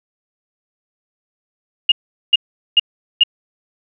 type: tone bursts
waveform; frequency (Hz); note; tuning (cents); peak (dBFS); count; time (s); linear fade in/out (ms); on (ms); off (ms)
sine; 2847; F7; +33; -6; 4; 1.89-3.236; 5; 29; 410
effects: none